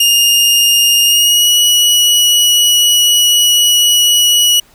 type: tone with pitch glide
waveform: sawtooth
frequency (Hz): 2831 to 2924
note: F7 to F#7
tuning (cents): +23 to -21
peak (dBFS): -4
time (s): 0-4.6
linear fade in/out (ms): 5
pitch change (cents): +56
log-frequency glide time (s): 1.04-1.51
effects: pink hiss -47 dBFS RMS until 4.74 s